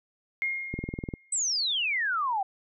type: tone with exponential decay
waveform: sine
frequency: 2136 Hz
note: C7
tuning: 35 cents sharp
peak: -24 dBFS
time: 0.42-1.39 s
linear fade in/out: 0 ms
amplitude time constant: 210 ms
type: click train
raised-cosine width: 3 ms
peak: -19 dBFS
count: 9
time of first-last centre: 0.74-1.138 s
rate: 20.1 Hz
type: exponential sweep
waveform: sine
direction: down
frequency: 8300 to 750 Hz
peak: -25 dBFS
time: 1.32-2.43 s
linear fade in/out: 5 ms
effects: none